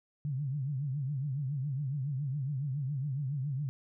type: tone with vibrato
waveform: sine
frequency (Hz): 138.59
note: C#3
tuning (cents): 0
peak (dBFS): -31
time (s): 0.25-3.69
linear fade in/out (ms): 0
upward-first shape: triangle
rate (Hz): 7.2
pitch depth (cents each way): 180
effects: none